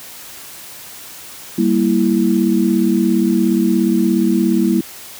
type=chord; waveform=sine; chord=E diminished; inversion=first; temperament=equal; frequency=196 / 233.1 / 329.6 Hz; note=G3 / Bb3 / E4; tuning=0 / 0 / 0 cents; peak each=-16 dBFS; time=1.58-4.81 s; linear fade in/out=5 ms; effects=white hiss -35 dBFS RMS until 5.19 s + high-pass 60 Hz 12 dB/octave